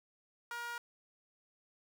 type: tone with high-pass filter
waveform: sawtooth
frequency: 474.5 Hz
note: A#4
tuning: 31 cents sharp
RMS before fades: -42 dBFS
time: 0.51-0.78 s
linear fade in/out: 2 ms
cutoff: 1200 Hz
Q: 7.7
effects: none

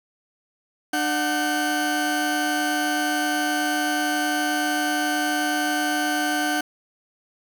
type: tone cluster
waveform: 40% pulse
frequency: 298.7 / 733 / 1537 Hz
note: D4 / F#5 / G6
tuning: +29 / -16 / -35 cents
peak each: -25 dBFS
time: 0.93-6.61 s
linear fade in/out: 5 ms
effects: none

